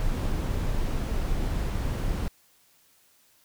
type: noise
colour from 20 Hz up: brown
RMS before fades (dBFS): -27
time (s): 0-2.28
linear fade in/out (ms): 0
effects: white hiss -62 dBFS RMS until 3.44 s